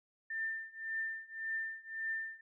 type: tone with tremolo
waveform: sine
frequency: 1792 Hz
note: A6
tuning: 31 cents sharp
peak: -33 dBFS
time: 0.3-2.41 s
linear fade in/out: 5 ms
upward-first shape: triangle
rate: 1.8 Hz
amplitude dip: 95%
effects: none